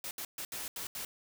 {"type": "noise bursts at uneven times", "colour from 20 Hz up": "white", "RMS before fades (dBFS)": -40, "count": 6, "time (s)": [[0.04, 0.11], [0.18, 0.25], [0.38, 0.45], [0.52, 0.68], [0.76, 0.87], [0.95, 1.05]], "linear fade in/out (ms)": 2, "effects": []}